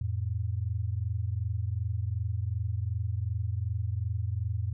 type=tone pair together; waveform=sine; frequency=87.9 / 110.57 Hz; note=F2 / A2; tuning=+12 / +9 cents; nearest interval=major third; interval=397 cents; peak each=-31 / -31 dBFS; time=0.01-4.73 s; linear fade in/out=5 ms; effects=none